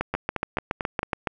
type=two click trains; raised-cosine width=0.5 ms; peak=-11 / -9 dBFS; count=5 / 10; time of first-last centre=0.14-1.031 / 0.01-1.272 s; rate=4.49 / 7.13 Hz; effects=none